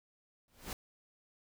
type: noise with exponential growth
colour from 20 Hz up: pink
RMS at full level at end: -37 dBFS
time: 0.48-0.73 s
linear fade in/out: 1 ms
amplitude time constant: 53 ms
effects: none